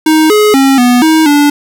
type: tone with pitch steps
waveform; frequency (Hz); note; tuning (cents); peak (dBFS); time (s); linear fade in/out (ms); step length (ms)
square; 313.4 / 422 / 270.7 / 245.5 / 316.9 / 290.4; D#4 / G#4 / C#4 / B3 / D#4 / D4; +13 / +28 / -41 / -10 / +32 / -19; -5; 0.06-1.5; 5; 240
effects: none